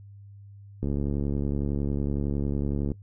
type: click train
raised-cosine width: 3 ms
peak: -16 dBFS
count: 149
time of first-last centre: 0.83-2.917 s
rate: 70.9 Hz
effects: noise-tail reverb RT60 0.1 s tail -19 dB re dry + added 100 Hz sine -44 dBFS peak until 3.02 s